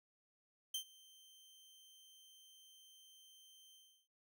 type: tone with ADSR envelope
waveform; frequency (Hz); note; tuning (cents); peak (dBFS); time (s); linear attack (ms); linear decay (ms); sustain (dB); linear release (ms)
sawtooth; 3122; G7; -8; -34; 0.74-4.08; 5; 91; -24; 340
effects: none